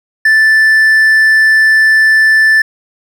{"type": "tone", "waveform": "triangle", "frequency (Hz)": 1760, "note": "A6", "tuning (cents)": 0, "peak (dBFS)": -3, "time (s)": [0.25, 2.62], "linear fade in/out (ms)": 5, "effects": []}